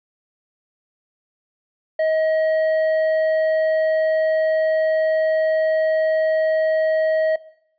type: tone with hard clipping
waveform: triangle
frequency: 633 Hz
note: D#5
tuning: 30 cents sharp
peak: -18 dBFS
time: 1.99-7.36 s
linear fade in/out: 5 ms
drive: 9 dB
effects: noise-tail reverb RT60 0.7 s tail -19 dB re dry + resampled to 11025 Hz